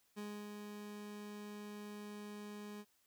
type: tone with ADSR envelope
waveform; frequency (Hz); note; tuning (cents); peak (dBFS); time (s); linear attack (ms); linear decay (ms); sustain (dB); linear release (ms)
30% pulse; 207.7; G#3; 0; -40; 0.16-2.85; 24; 290; -4; 51
effects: white hiss -75 dBFS RMS until 3.06 s